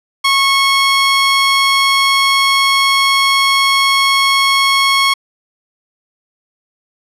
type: tone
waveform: 15% pulse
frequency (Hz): 1096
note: C#6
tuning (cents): -20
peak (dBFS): -3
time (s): 0.24-5.14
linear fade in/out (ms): 10
effects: low-pass 10000 Hz 12 dB/octave